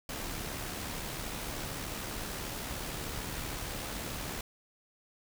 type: noise with amplitude modulation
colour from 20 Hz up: pink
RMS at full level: -37 dBFS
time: 0.09-4.41 s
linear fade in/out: 2 ms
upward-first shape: sine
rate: 73.3 Hz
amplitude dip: 35%
effects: none

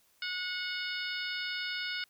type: harmonic tone with a mistuned harmonic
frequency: 730 Hz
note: F#5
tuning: 24 cents flat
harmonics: 2 / 3 / 4 / 5 / 6 / 7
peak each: -38 / -40 / -41 / -42 / -43 / -43 dBFS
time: 0.22-2.04 s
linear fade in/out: 2 ms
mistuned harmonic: 6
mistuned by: +18 cents
effects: white hiss -68 dBFS RMS until 2.09 s

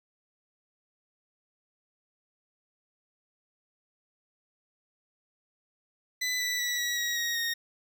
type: tone with pitch steps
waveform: 20% pulse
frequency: 2000 / 1975.9 / 1952.1 / 1928.5 / 1905.3 / 1882.3 / 1859.6 Hz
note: B6 / B6 / B6 / B6 / A#6 / A#6 / A#6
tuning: +21 / 0 / -21 / -42 / +37 / +16 / -5 cents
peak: -23 dBFS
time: 6.21-7.54 s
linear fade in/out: 10 ms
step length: 190 ms
effects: none

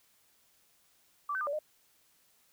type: tone with pitch steps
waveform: sine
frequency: 1163 / 1531 / 1202 / 571 / 611 Hz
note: D6 / G6 / D6 / D5 / D#5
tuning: -17 / -41 / +40 / -49 / -32 cents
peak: -31 dBFS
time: 1.29-1.59 s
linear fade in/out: 5 ms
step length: 60 ms
effects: white hiss -68 dBFS RMS until 2.52 s

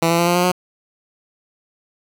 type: tone with pitch steps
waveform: 10% pulse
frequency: 165.9 / 168.8 / 171.75 / 174.75 / 177.81 / 180.92 Hz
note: E3 / E3 / F3 / F3 / F3 / F#3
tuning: +11 / +41 / -29 / +1 / +31 / -39 cents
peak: -6 dBFS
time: 0.02-0.518 s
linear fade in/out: 5 ms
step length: 83 ms
effects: 8-bit

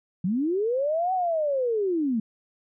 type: linear two-way sweep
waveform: sine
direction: up then down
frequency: 166.7 to 760 to 210.6 Hz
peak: -22 dBFS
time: 0.24-2.2 s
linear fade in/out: 5 ms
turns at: 1.13 s
effects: none

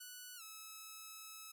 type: tone with pitch glide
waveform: 5% pulse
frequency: 1480 to 1295.9 Hz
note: F#6 to E6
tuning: 0 to -30 cents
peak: -39 dBFS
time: 0-1.52 s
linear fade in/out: 10 ms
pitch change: -230 cents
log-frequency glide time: 0.36-0.42 s
effects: none

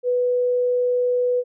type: tone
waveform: sine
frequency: 493.9 Hz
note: B4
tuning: in tune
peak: -17 dBFS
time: 0.03-1.44 s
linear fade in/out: 50 ms
effects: none

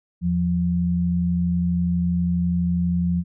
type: tone pair together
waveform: sine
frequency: 82.4 / 174.61 Hz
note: E2 / F3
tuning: 0 / 0 cents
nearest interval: octave + minor second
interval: 1300 cents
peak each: -26 / -19 dBFS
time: 0.21-3.24 s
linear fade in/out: 50 ms
effects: none

